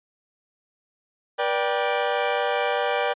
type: chord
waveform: sawtooth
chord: G major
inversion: first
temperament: equal with one note detuned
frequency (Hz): 482.3 / 587.3 / 784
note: B4 / D5 / G5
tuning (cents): -41 / 0 / 0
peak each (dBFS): -22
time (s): 1.38-3.14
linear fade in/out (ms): 20
effects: resampled to 8000 Hz